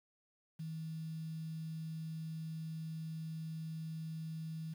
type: tone with quantisation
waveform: sine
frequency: 160 Hz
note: D#3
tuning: 49 cents sharp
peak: -40 dBFS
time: 0.59-4.74 s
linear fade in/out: 10 ms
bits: 10
effects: none